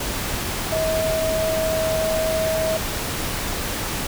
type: tone in noise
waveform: sine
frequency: 640 Hz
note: D#5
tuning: 49 cents sharp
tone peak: -20 dBFS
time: 0.72-2.77 s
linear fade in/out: 5 ms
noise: pink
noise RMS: -26 dBFS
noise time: 0-4.07 s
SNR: +3 dB
effects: none